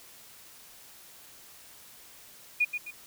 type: tone with echo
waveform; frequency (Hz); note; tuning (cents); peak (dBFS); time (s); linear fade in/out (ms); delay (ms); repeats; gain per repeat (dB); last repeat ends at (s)
sine; 2449; D#7; -28; -21; 2.6-2.65; 10; 130; 2; -8; 2.91
effects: white hiss -52 dBFS RMS until 3.06 s